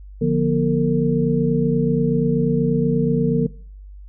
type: tone cluster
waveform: sine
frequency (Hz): 147.5 / 175.8 / 240.1 / 454.6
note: D3 / F3 / B3 / A#4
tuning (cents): +8 / +12 / -49 / -43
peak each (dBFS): -21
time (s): 0.21-3.47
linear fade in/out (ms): 10
effects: noise-tail reverb RT60 0.5 s tail -20 dB re dry + added 49 Hz sine -36 dBFS peak until 4.08 s